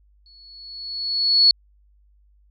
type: tone with exponential growth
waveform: sine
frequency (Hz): 4390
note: C#8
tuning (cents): -18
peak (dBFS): -9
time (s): 0.26-1.51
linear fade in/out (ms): 1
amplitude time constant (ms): 270
effects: added 50 Hz sine -54 dBFS peak until 2.5 s